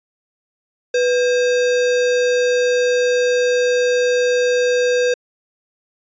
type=tone with sample-and-hold; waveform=sine; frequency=493.9 Hz; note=B4; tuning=in tune; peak=-13 dBFS; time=0.94-5.14 s; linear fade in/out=5 ms; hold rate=2100 Hz; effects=resampled to 16000 Hz